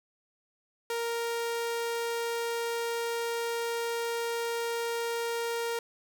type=tone; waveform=sawtooth; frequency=466.2 Hz; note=A#4; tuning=in tune; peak=-26 dBFS; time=0.9-5.79 s; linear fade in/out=2 ms; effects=none